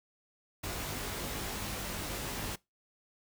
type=noise with comb filter; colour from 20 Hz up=pink; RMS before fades=-38 dBFS; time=0.63-2.56 s; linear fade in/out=10 ms; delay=20 ms; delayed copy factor=+0.65; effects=noise-tail reverb RT60 0.2 s tail -22 dB re dry